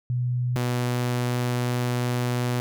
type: tone pair in turn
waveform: sine / sawtooth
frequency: 123.47 / 122.84 Hz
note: B2 / B2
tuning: 0 / -9 cents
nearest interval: unison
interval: 9 cents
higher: first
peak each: -22 / -19 dBFS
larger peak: second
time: 0.1-0.56 / 0.56-2.6 s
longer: second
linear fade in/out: 0 ms
effects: none